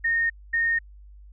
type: tone pair in turn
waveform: sine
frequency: 1842 / 1842 Hz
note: A#6 / A#6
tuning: -21 / -21 cents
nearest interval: unison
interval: 0 cents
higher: neither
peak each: -20 dBFS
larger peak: neither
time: 0.04-0.3 / 0.53-0.79 s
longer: neither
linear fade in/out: 10 ms
effects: added 50 Hz sine -44 dBFS peak until 1.32 s